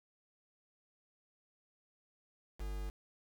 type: tone with quantisation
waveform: triangle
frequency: 49.76 Hz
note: G1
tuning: 27 cents sharp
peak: -36 dBFS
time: 2.59-2.91 s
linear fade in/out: 20 ms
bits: 8
effects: none